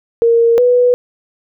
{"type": "tone pair in turn", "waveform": "sine", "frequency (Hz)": [464.4, 492], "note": ["A#4", "B4"], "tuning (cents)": [-7, -7], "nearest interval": "minor second", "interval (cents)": 100, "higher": "second", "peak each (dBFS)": -7, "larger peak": "neither", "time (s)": [[0.22, 0.58], [0.58, 0.94]], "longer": "neither", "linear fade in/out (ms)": 0, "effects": []}